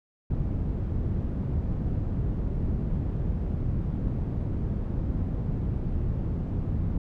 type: low-pass noise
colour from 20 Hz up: white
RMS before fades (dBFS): -28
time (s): 0.3-6.98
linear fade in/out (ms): 5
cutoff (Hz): 130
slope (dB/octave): 12
effects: none